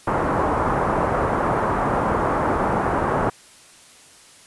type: low-pass noise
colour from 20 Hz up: white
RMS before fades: -21 dBFS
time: 0.07-3.3 s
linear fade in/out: 5 ms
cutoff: 1200 Hz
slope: 24 dB/octave
effects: white hiss -48 dBFS RMS until 4.46 s + resampled to 24000 Hz